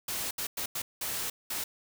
white noise bursts at uneven times, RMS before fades -34 dBFS, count 6, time 0.08-0.31 / 0.38-0.47 / 0.57-0.66 / 0.75-0.82 / 1.01-1.3 / 1.5-1.64 s, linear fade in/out 5 ms, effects none

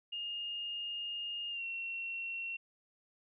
sine tone with pitch glide, 2836 to 2725 Hz, F7 to F7, +26 to -43 cents, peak -37 dBFS, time 0.12-2.57 s, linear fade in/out 10 ms, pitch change -69 cents, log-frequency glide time 1.5-1.64 s, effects none

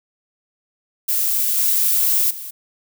violet noise with level steps, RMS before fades -19 / -17 / -32 dBFS, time 1.08-2.51 s, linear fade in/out 10 ms, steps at 1.57 / 2.3 s, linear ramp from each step 10 ms, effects none

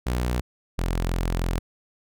sawtooth tone pair in turn, 61.1 / 43.13 Hz, B1 / F1, -18 / -21 cents, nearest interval tritone, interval 603 cents, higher first, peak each -19 dBFS, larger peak neither, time 0.06-0.41 / 0.78-1.59 s, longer second, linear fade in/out 10 ms, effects none

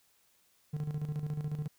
triangle tone with tremolo, 150 Hz, D3, 37 cents sharp, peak -29 dBFS, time 0.73-1.68 s, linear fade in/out 10 ms, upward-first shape square, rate 14 Hz, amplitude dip 60%, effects white hiss -69 dBFS RMS until 1.78 s

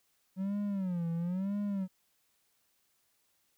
triangle tone with vibrato, 185 Hz, F#3, in tune, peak -29 dBFS, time 0.36-1.88 s, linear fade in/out 50 ms, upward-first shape sine, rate 1 Hz, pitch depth 180 cents each way, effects white hiss -74 dBFS RMS until 3.57 s

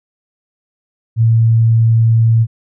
sine tone, 113.8 Hz, A#2, 41 cents flat, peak -7 dBFS, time 1.16-2.47 s, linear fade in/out 50 ms, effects none

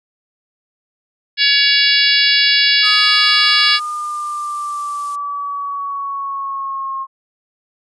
harmonic tone, 565 Hz, C#5, 33 cents sharp, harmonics 3 / 4 / 5 / 6 / 7 / 8 / 9, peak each -18 / -18 / -18 / -18 / -18 / -18 / -18 dBFS, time 1.37-3.8 s, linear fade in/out 50 ms
sine exponential sweep, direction down, 1261 to 1073 Hz, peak -20 dBFS, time 2.82-7.07 s, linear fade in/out 50 ms
violet noise, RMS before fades -31 dBFS, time 2.84-5.16 s, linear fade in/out 10 ms
effects resampled to 22050 Hz

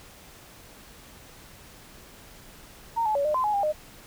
sine tone with pitch steps, 920 / 859 / 565 / 605 / 1031 / 840 / 804 / 610 Hz, A#5 / A5 / C#5 / D#5 / C6 / G#5 / G5 / D#5, -23 / -42 / +33 / -49 / -26 / +19 / +44 / -34 cents, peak -22 dBFS, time 2.96-3.728 s, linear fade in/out 20 ms, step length 96 ms, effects pink hiss -49 dBFS RMS until 4.06 s

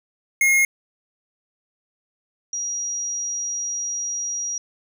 square / sine tone pair in turn, 2150 / 5740 Hz, C7 / F8, +47 / +47 cents, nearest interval octave + perfect fourth, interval 1700 cents, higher second, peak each -15 / -24 dBFS, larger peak first, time 0.41-0.65 / 2.53-4.58 s, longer second, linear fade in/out 2 ms, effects none

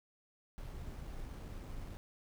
brown noise with sample-and-hold, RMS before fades -45 dBFS, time 0.58-1.97 s, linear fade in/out 0 ms, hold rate 7350 Hz, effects none

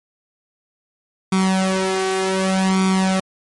sawtooth tone with flanger, 189.5 Hz, F#3, 42 cents sharp, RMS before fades -18 dBFS, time 1.32-3.2 s, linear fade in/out 5 ms, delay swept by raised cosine 0.86 to 2.56 ms, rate 0.66 Hz, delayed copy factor +0.85, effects MP3 48 kbps

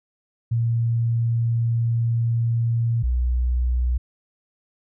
sine tone pair in turn, 116.3 / 61.49 Hz, A#2 / B1, -4 / -7 cents, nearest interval major seventh, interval 1103 cents, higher first, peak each -18 dBFS, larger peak neither, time 0.51-3.03 / 3.03-3.98 s, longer first, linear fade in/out 10 ms, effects none

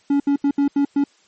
triangle tone bursts at uneven times, 282.5 Hz, C#4, 33 cents sharp, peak -12 dBFS, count 6, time 0.1-0.2 / 0.27-0.36 / 0.44-0.51 / 0.58-0.68 / 0.76-0.85 / 0.96-1.04 s, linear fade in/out 5 ms, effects white hiss -57 dBFS RMS until 1.27 s + MP3 32 kbps

